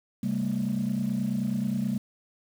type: tone cluster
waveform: sine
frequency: 135 / 199 / 228.4 Hz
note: C#3 / G3 / A#3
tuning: -45 / +26 / -35 cents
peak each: -32 / -27 / -28 dBFS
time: 0.23-1.98 s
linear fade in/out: 5 ms
effects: tanh soft clip ceiling -20 dBFS + 8-bit